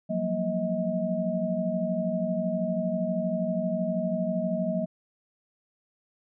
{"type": "tone cluster", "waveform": "sine", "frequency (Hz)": [175.3, 187.9, 233.8, 634], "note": ["F3", "F#3", "A#3", "D#5"], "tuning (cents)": [7, 27, 5, 32], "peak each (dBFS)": [-33, -30, -32, -29], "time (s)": [0.09, 4.86], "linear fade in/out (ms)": 20, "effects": []}